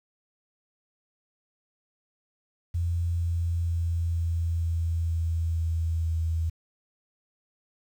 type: tone with pitch steps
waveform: sine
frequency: 85.4 / 84.86 / 84.32 / 83.79 / 83.26 / 82.73 / 82.21 / 81.68 Hz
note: F2 / F2 / E2 / E2 / E2 / E2 / E2 / E2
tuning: -38 / -49 / +40 / +29 / +18 / +7 / -4 / -15 cents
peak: -24 dBFS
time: 2.74-6.5 s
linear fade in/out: 10 ms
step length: 470 ms
effects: 9-bit